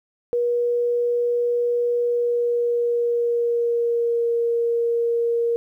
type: tone with pitch glide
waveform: sine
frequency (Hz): 480 to 468.2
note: B4 to A#4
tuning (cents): -49 to +8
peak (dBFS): -18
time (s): 0.33-5.56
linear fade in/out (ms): 0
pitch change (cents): -43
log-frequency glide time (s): 2.01-4.3
effects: 10-bit